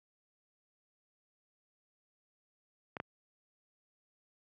clicks, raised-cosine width 0.5 ms, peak -24 / -21 dBFS, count 2, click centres 2.968 / 3.001 s, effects high-pass 100 Hz 12 dB/octave

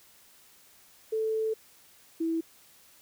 sine tone pair in turn, 440 / 327.4 Hz, A4 / E4, 0 / -12 cents, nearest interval perfect fourth, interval 512 cents, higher first, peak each -26 dBFS, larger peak neither, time 1.12-1.54 / 2.2-2.41 s, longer first, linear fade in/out 10 ms, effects white hiss -58 dBFS RMS until 3.01 s

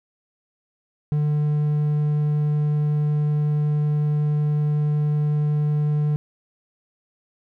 triangle tone, 149.1 Hz, D3, 27 cents sharp, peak -16 dBFS, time 1.12-6.16 s, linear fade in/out 0 ms, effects none

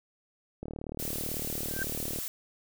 click train, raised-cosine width 2 ms, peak -24 dBFS, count 60, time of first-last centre 0.63-2.187 s, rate 37.9 Hz
blue noise, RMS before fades -36 dBFS, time 0.99-2.28 s, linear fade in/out 0 ms
sine tone with exponential growth, 1568 Hz, G6, in tune, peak -27 dBFS, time 1.66-1.83 s, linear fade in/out 2 ms, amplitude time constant 35 ms
effects none

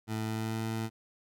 20% pulse tone with pitch glide, 110 to 111.86 Hz, A2 to A2, 0 to +29 cents, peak -27 dBFS, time 0.07-0.9 s, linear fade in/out 50 ms, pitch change +29 cents, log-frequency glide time 0.22-0.64 s, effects none

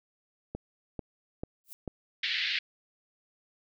click train, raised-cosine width 2 ms, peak -22 dBFS, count 4, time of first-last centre 0.55-1.877 s, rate 2.26 Hz
violet noise with exponential growth, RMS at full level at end -40 dBFS, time 1.64-1.73 s, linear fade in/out 0 ms, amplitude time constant 19 ms
pink band-pass noise, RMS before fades -31 dBFS, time 2.23-2.59 s, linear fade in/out 5 ms, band 1800 to 4400 Hz, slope 48 dB/octave
effects none

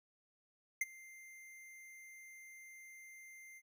square tone with ADSR envelope, 2093 Hz, C7, in tune, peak -31 dBFS, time 0.81-3.62 s, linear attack 5 ms, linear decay 27 ms, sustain -23 dB, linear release 48 ms, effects none

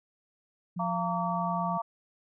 sine tone with pitch glide, 177 to 175.78 Hz, F3 to F3, +23 to +12 cents, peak -32 dBFS, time 0.76-1.78 s, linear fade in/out 10 ms, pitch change -11 cents, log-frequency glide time 0.86-1.08 s
harmonic tone, 229.1 Hz, A#3, 30 cents flat, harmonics 3 / 4 / 5, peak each -33 / -33 / -33 dBFS, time 0.79-1.82 s, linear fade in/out 10 ms
effects none

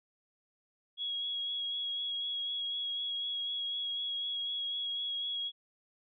sine tone with vibrato, 3322 Hz, G#7, in tune, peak -33 dBFS, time 0.97-5.52 s, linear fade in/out 50 ms, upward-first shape sine, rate 4 Hz, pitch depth 16 cents each way, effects none

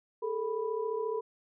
sine tone cluster, 414.8 / 449.1 / 986 Hz, G#4 / A4 / B5, -2 / +35 / -3 cents, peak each -36 / -32 / -39 dBFS, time 0.22-1.21 s, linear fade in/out 10 ms, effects none

